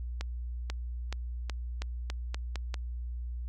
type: accelerating click train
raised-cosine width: 0.2 ms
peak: -19 dBFS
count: 9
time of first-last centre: 0.21-2.742 s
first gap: 490 ms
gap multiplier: 0.87
effects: added 60 Hz sine -34 dBFS peak until 3.48 s